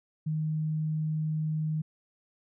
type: tone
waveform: sine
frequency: 155.56 Hz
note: D#3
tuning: in tune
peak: -27 dBFS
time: 0.26-1.82 s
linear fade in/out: 10 ms
effects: none